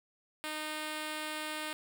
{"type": "tone", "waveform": "5% pulse", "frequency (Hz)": 307.5, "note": "D#4", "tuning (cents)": -20, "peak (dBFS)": -25, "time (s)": [0.44, 1.73], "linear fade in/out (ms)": 0, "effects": []}